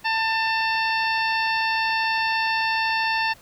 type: harmonic tone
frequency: 893 Hz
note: A5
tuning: 25 cents sharp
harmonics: 1 / 2 / 3 / 4 / 5 / 6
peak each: -24 / -25 / -27 / -36 / -32 / -36 dBFS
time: 0.04-3.34 s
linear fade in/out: 20 ms
effects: pink hiss -51 dBFS RMS until 3.41 s